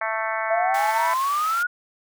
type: harmonic tone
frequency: 221.2 Hz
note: A3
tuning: 9 cents sharp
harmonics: 3 / 4 / 5 / 6 / 7 / 8 / 9 / 10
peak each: -29 / -30 / -31 / -32 / -32 / -33 / -34 / -34 dBFS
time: 0.01-1.14 s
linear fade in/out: 5 ms
type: exponential sweep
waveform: sine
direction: up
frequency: 659.3 to 1466 Hz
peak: -20 dBFS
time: 0.5-1.67 s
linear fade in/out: 10 ms
type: high-pass noise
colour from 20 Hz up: pink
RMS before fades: -36 dBFS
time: 0.74-1.63 s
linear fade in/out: 5 ms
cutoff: 880 Hz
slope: 24 dB/octave
effects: none